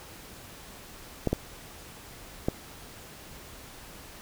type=clicks; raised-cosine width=2 ms; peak=-11 dBFS; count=3; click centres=1.273 / 1.33 / 2.485 s; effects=pink hiss -47 dBFS RMS until 4.21 s